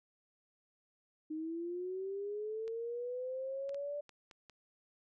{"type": "linear sweep", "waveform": "sine", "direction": "up", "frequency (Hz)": [307.3, 587.3], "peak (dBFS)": -37, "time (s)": [1.3, 4.01], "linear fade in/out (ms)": 10}
{"type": "clicks", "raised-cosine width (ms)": 0.2, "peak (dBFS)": -37, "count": 6, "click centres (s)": [2.679, 3.693, 3.745, 4.093, 4.312, 4.497]}
{"effects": []}